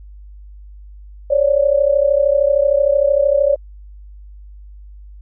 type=tone pair together; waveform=sine; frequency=549 / 582.1 Hz; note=C#5 / D5; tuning=-17 / -15 cents; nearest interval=minor second; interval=102 cents; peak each=-14 dBFS; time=1.3-3.56 s; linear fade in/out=10 ms; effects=added 50 Hz sine -35 dBFS peak until 5.21 s